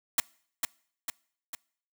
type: noise with echo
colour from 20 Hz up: white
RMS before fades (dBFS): -23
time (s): 0.18-0.2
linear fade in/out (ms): 2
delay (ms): 450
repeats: 3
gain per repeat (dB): -5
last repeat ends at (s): 1.55
effects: noise-tail reverb RT60 0.6 s tail -26 dB re dry + high-pass 150 Hz 12 dB/octave